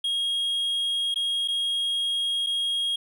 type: tone with dropouts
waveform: triangle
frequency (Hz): 3270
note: G#7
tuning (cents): -28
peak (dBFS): -22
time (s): 0.04-2.96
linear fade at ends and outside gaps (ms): 5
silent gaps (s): 1.143-1.158 / 1.477-1.483 / 2.464-2.468
effects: none